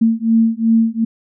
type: beating tone pair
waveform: sine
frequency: 224.9 / 227.6 Hz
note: A3 / A#3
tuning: +38 / -41 cents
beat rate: 2.7 Hz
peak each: -14 dBFS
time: 0.01-1.05 s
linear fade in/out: 10 ms
effects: none